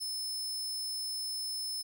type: tone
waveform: sawtooth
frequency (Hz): 5240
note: E8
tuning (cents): -11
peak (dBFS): -32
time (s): 0-1.83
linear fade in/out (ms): 20
effects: none